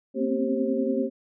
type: tone cluster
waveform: sine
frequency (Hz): 230.8 / 258.3 / 268.8 / 389.9 / 534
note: A#3 / C4 / C4 / G4 / C5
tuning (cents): -17 / -22 / +47 / -9 / +35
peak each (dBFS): -29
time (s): 0.14-1.1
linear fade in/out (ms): 50
effects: none